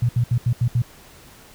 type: tone bursts at uneven times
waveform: sine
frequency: 120.1 Hz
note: B2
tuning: 48 cents flat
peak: -15 dBFS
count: 6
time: 0.02-0.09 / 0.16-0.24 / 0.31-0.38 / 0.46-0.53 / 0.61-0.68 / 0.75-0.82 s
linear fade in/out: 5 ms
effects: pink hiss -47 dBFS RMS until 1.54 s